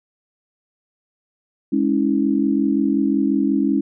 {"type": "chord", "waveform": "sine", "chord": "C# minor", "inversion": "second", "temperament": "equal with one note detuned", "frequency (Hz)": [207.7, 277.2, 322.8], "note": ["G#3", "C#4", "E4"], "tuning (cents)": [0, 0, -36], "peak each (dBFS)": [-21, -18, -21], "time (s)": [1.72, 3.81], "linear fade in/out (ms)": 10, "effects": []}